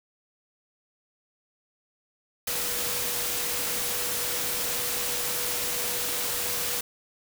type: tone in noise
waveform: sine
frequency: 486 Hz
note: B4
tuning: 28 cents flat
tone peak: -40 dBFS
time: 2.47-6.81 s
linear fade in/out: 5 ms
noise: white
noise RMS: -29 dBFS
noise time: 2.47-6.81 s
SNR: -14 dB
effects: none